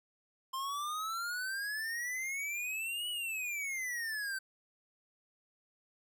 square exponential two-way sweep, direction up then down, 1046.5 to 2961 to 1533 Hz, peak -36 dBFS, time 0.53-4.39 s, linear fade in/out 10 ms, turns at 3.09 s, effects none

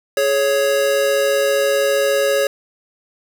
square tone pair together, 419.4 / 554.4 Hz, G#4 / C#5, +17 / 0 cents, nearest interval perfect fourth, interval 483 cents, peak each -21 / -16 dBFS, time 0.17-2.47 s, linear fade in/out 2 ms, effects none

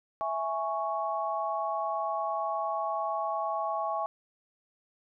sine chord, C# minor, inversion first, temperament equal, 659.3 / 830.6 / 1108.7 Hz, E5 / G#5 / C#6, 0 / 0 / 0 cents, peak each -33 dBFS, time 0.21-4.06 s, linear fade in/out 0 ms, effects none

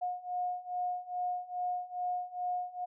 sine beating tone pair, 719 / 721.4 Hz, F#5 / F#5, -50 / -44 cents, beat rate 2.4 Hz, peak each -37 / -35 dBFS, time 0.01-2.86 s, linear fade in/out 20 ms, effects none

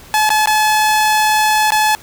sawtooth tone with dropouts, 858 Hz, A5, 44 cents flat, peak -7 dBFS, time 0.14-1.95 s, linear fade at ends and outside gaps 0 ms, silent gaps 0.292-0.303 / 0.458-0.473 / 1.705-1.72 s, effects pink hiss -40 dBFS RMS until 2.02 s

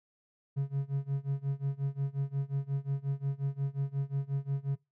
triangle tone with tremolo, 138.59 Hz, C#3, in tune, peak -24 dBFS, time 0.56-4.76 s, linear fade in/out 20 ms, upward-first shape sine, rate 5.6 Hz, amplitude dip 95%, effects noise-tail reverb RT60 0.2 s tail -23 dB re dry + tanh soft clip ceiling -21 dBFS

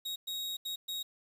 40% pulse tone bursts at uneven times, 3779 Hz, A#7, 23 cents sharp, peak -34 dBFS, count 4, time 0.05-0.16 / 0.27-0.57 / 0.65-0.76 / 0.88-1.03 s, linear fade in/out 10 ms, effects 10-bit

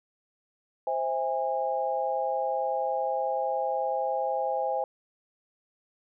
sine chord, C augmented, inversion none, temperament just, 523.3 / 654.1 / 817.6 Hz, C5 / E5 / G#5, 0 / -14 / -27 cents, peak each -30 / -32 / -29 dBFS, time 0.87-4.84 s, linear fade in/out 2 ms, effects none

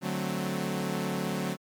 sawtooth chord, D dominant seventh, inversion none, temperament equal, 146.83 / 185 / 220 / 261.6 Hz, D3 / F#3 / A3 / C4, 0 / 0 / 0 / 0 cents, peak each -32 / -28 / -32 / -33 dBFS, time 0.01-1.57 s, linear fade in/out 50 ms, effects MP3 96 kbps

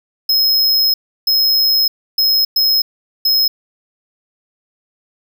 square tone bursts at uneven times, 5140 Hz, E8, 45 cents flat, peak -11 dBFS, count 5, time 0.29-0.94 / 1.27-1.88 / 2.18-2.45 / 2.56-2.82 / 3.25-3.48 s, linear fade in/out 5 ms, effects none

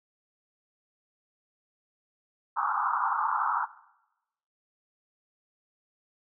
white band-pass noise, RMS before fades -28 dBFS, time 2.56-3.66 s, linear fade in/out 20 ms, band 810 to 1400 Hz, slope 96 dB/octave, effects noise-tail reverb RT60 0.9 s tail -18 dB re dry

